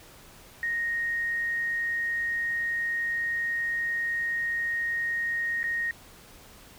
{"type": "tone with dropouts", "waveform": "sine", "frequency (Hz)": 1865, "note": "A#6", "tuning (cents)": 0, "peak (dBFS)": -26, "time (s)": [0.63, 5.91], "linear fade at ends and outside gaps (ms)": 1, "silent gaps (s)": [5.631, 5.64], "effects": ["pink hiss -51 dBFS RMS until 6.78 s"]}